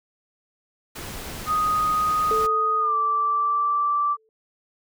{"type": "noise", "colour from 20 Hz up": "pink", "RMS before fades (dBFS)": -35, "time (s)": [0.95, 2.47], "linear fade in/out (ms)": 10}
{"type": "tone with pitch glide", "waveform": "sine", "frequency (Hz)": [1244.5, 1167.9], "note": ["D#6", "D6"], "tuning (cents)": [0, -10], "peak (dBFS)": -19, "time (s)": [1.46, 4.17], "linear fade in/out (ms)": 50, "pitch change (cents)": -110, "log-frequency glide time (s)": [2.79, 2.95]}
{"type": "tone with exponential decay", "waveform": "sine", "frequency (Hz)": 440, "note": "A4", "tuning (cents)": 0, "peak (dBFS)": -22, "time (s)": [2.31, 4.29], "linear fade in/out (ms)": 1, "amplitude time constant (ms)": 430}
{"effects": []}